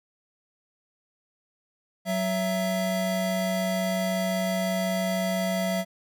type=tone pair together; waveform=square; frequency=186.6 / 665.5 Hz; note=F#3 / E5; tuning=+15 / +16 cents; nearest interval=octave + minor seventh; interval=2201 cents; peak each=-28 dBFS; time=2.05-5.85 s; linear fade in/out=50 ms; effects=none